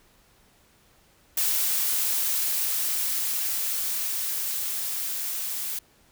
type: noise with level ramp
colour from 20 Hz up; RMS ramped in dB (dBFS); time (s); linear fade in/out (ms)
blue; -24 to -31; 1.37-5.79; 5
effects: pink hiss -60 dBFS RMS until 6.11 s